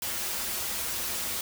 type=noise with comb filter; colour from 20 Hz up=white; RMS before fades=-32 dBFS; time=0.02-1.41 s; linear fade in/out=2 ms; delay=6.8 ms; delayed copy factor=-0.8; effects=none